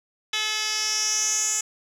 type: tone with band-pass filter sweep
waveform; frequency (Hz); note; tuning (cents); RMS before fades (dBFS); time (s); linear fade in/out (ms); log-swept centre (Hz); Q
10% pulse; 430.3; A4; -39; -25; 0.33-1.61; 5; 3900 to 7400; 4.7
effects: none